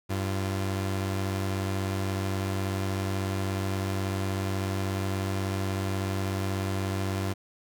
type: tone pair together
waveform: sawtooth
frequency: 96.4 / 343.5 Hz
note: G2 / F4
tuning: -28 / -29 cents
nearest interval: octave + minor seventh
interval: 2199 cents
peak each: -24 / -32 dBFS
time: 0.09-7.34 s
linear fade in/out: 20 ms
effects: none